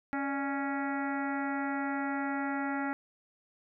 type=harmonic tone with a mistuned harmonic; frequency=277.2 Hz; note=C#4; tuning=in tune; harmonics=1 / 2 / 3 / 4 / 5 / 6 / 7 / 8 / 9; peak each=-33 / -43 / -37 / -49 / -39 / -44 / -42 / -49 / -56 dBFS; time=0.13-2.93 s; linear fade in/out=0 ms; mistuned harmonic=2; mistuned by=+100 cents; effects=none